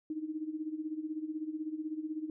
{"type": "tone with tremolo", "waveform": "sine", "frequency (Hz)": 311.1, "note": "D#4", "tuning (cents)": 0, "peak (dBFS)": -32, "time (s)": [0.1, 2.3], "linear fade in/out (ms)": 2, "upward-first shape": "sine", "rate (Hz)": 16, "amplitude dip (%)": 75, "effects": []}